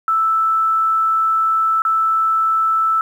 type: tone with dropouts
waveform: sine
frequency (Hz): 1318.5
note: E6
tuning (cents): 0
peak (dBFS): -13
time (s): 0.08-3.01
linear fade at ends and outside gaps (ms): 1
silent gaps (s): 1.82-1.851
effects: 8-bit